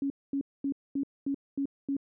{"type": "tone bursts", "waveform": "sine", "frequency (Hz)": 277.4, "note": "C#4", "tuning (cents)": 1, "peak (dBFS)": -27, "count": 7, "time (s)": [0.02, 1.967], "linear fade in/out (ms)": 2, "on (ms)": 81, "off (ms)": 230, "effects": []}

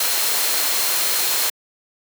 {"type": "tone in noise", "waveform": "sine", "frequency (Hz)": 4186, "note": "C8", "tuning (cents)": 0, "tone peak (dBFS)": -29, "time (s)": [0, 1.5], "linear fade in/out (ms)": 5, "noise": "white", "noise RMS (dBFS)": -20, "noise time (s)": [0, 1.5], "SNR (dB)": -12, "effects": ["high-pass 400 Hz 12 dB/octave"]}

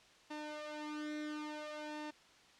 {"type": "tone with flanger", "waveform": "sawtooth", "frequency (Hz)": 301.8, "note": "D4", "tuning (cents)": 47, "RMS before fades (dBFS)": -44, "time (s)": [0.3, 2.11], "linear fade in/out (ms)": 10, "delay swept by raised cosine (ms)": [1.1, 2.8], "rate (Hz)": 0.58, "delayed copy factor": 0.85, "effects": ["white hiss -63 dBFS RMS until 2.59 s", "low-pass 5000 Hz 12 dB/octave"]}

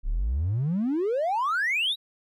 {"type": "exponential sweep", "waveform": "triangle", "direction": "up", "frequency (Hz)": [30.53, 3951], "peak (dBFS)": -20, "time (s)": [0.03, 1.96], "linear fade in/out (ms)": 50, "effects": ["tanh soft clip ceiling -19 dBFS"]}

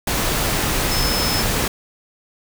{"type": "tone in noise", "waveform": "sine", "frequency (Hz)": 5210, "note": "E8", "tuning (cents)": -21, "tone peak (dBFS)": -23, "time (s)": [0.91, 1.42], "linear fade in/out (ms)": 5, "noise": "pink", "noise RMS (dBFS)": -20, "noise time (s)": [0.07, 1.68], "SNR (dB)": -6, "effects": []}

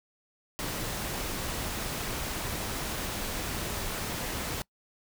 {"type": "noise", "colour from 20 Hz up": "pink", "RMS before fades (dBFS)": -34, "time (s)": [0.59, 4.62], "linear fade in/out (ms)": 0, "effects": ["noise-tail reverb RT60 0.1 s tail -24 dB re dry"]}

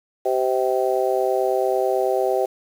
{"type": "harmonic tone", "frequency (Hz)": 129.1, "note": "C3", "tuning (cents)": -23, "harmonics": [3, 4, 5, 6], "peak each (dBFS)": [-22, -23, -24, -25], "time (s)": [0.25, 2.46], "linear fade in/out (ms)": 10, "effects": ["7-bit"]}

